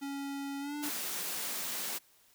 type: tone with pitch glide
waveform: square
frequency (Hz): 278.8 to 294.4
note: C#4 to D4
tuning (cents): +10 to +4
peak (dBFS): -37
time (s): 0.01-0.9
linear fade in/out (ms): 20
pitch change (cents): +94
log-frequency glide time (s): 0.6-0.76
type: high-pass noise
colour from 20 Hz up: white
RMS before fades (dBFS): -37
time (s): 0.82-1.99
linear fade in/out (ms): 20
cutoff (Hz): 160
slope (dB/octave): 48
effects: white hiss -65 dBFS RMS until 2.34 s